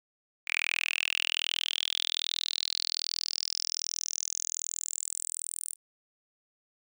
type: tone with high-pass filter sweep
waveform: sawtooth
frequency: 41.25 Hz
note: E1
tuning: 2 cents sharp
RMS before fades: -33 dBFS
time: 0.46-5.76 s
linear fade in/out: 50 ms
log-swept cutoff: 2300 to 9200 Hz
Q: 7.9
effects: none